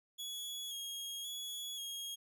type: tone with vibrato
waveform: sawtooth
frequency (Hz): 3322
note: G#7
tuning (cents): 0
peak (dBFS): -38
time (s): 0.18-2.16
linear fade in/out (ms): 20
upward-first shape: square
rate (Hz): 0.94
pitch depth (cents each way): 27
effects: none